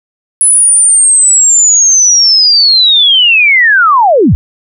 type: linear sweep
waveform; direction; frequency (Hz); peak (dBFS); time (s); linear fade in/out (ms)
sine; down; 10190 to 53.1; -3; 0.41-4.35; 0
effects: none